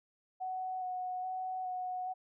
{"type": "tone with vibrato", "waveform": "sine", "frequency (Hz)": 740, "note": "F#5", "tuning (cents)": 0, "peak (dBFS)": -35, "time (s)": [0.4, 2.14], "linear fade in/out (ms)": 20, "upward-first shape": "square", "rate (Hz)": 1.2, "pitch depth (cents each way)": 13, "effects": []}